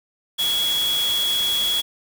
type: tone in noise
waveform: sine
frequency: 3348 Hz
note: G#7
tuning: 13 cents sharp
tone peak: -19 dBFS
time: 0.38-1.82 s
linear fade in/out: 20 ms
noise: white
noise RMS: -29 dBFS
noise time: 0.38-1.82 s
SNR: +7 dB
effects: none